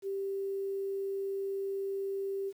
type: tone with quantisation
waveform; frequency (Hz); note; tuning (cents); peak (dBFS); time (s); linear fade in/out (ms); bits
sine; 392; G4; 0; -32; 0.02-2.53; 50; 10
effects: none